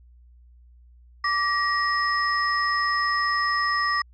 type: tone cluster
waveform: sine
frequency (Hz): 1165 / 1898 / 5170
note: D6 / A#6 / E8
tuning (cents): -14 / +31 / -34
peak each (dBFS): -23 / -24 / -30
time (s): 1.24-4.02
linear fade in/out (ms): 5
effects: tanh soft clip ceiling -12 dBFS + added 60 Hz sine -49 dBFS peak until 4.13 s